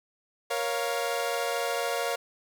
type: chord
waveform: sawtooth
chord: Bb minor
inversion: none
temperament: equal with one note detuned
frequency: 470.2 / 554.4 / 698.5 Hz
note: Bb4 / Db5 / F5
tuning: +15 / 0 / 0 cents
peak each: -28 dBFS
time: 0.5-2.16 s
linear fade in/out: 10 ms
effects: none